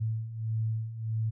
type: beating tone pair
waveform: sine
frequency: 110 / 111.6 Hz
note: A2 / A2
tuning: 0 / +25 cents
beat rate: 1.6 Hz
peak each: -35 / -30 dBFS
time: 0-1.31 s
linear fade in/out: 20 ms
effects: none